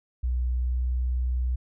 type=tone with pitch glide; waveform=sine; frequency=61.74 to 62.24 Hz; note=B1 to B1; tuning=0 to +14 cents; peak=-23 dBFS; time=0.23-1.56 s; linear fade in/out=10 ms; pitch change=+14 cents; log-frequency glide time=0.58-0.81 s; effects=none